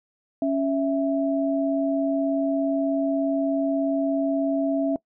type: tone pair together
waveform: sine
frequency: 277.4 / 659.3 Hz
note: C#4 / E5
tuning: +1 / 0 cents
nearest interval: octave + minor third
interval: 1499 cents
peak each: -22 / -24 dBFS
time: 0.42-4.96 s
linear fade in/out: 2 ms
effects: noise-tail reverb RT60 0.1 s tail -22 dB re dry